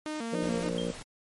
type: tone with vibrato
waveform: sawtooth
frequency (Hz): 265.6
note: C4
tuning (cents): +26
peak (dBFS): -29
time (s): 0.06-0.69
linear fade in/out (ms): 0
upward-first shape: square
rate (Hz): 3.5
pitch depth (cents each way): 250
type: harmonic tone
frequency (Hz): 58.5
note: A#1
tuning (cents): +7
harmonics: 3 / 4 / 5 / 6 / 7 / 8 / 9 / 10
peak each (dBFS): -34 / -37 / -41 / -43 / -46 / -35 / -37 / -43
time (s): 0.32-0.92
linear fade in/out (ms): 10
type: noise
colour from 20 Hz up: pink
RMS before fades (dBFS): -43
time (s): 0.42-1.03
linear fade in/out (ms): 10
type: tone with exponential decay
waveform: sine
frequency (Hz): 3197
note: G7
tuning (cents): +33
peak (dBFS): -33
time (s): 0.78-0.99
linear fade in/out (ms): 2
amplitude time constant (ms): 44
effects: MP3 48 kbps